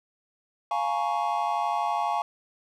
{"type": "chord", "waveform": "triangle", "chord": "Bb minor seventh", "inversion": "second", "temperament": "equal with one note detuned", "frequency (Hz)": [698.5, 840.3, 932.3, 1108.7], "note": ["F5", "Ab5", "Bb5", "Db6"], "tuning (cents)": [0, 20, 0, 0], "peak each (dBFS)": [-28, -26, -31, -29], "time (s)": [0.71, 2.22], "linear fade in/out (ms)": 2, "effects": []}